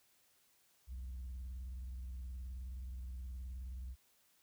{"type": "tone with vibrato", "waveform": "sine", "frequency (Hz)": 62.9, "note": "B1", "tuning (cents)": 32, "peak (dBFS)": -40, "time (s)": [0.87, 3.96], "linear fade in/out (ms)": 50, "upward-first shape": "square", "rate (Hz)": 19, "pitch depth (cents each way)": 120, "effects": ["tanh soft clip ceiling -41 dBFS", "white hiss -72 dBFS RMS until 4.42 s"]}